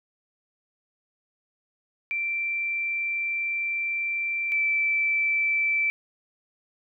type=tone pair in turn; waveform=sine; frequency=2349 / 2326 Hz; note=D7 / D7; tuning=0 / -17 cents; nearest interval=unison; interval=17 cents; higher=first; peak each=-25 / -21 dBFS; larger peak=second; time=2.11-4.52 / 4.52-5.9 s; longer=first; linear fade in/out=0 ms; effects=none